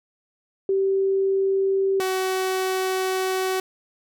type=tone pair in turn; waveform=sine / sawtooth; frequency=387.8 / 376.1 Hz; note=G4 / F#4; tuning=-19 / +28 cents; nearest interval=minor second; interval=53 cents; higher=first; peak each=-18 dBFS; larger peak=neither; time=0.69-2 / 2-3.6 s; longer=second; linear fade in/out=2 ms; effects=none